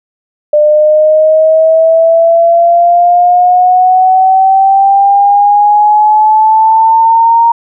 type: exponential sweep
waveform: sine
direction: up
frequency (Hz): 597 to 932.3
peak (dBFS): -3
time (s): 0.53-7.52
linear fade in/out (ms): 5
effects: none